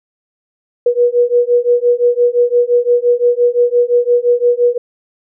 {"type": "beating tone pair", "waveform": "sine", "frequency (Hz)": [481.1, 486.9], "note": ["B4", "B4"], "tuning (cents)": [-45, -25], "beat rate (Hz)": 5.8, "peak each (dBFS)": -12, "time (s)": [0.86, 4.78], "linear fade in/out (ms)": 5, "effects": []}